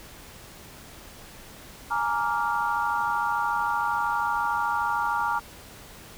sine chord, Bb dominant seventh, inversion third, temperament just, 839.1 / 932.3 / 1165.4 / 1398.5 Hz, Ab5 / Bb5 / D6 / F6, +18 / 0 / -14 / +2 cents, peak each -30 / -27 / -30 / -29 dBFS, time 1.9-5.4 s, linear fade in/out 20 ms, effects pink hiss -46 dBFS RMS until 6.17 s

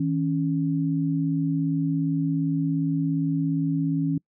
sine tone pair together, 159.87 / 277.2 Hz, D#3 / C#4, +47 / 0 cents, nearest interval minor seventh, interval 953 cents, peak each -24 dBFS, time 0-4.18 s, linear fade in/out 5 ms, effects noise-tail reverb RT60 0.1 s tail -26 dB re dry

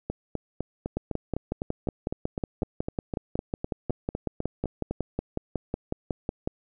two click trains, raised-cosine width 2 ms, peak -14 / -16 dBFS, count 31 / 20, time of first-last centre 0.97-6.475 / 0.1-4.91 s, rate 5.45 / 3.95 Hz, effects none

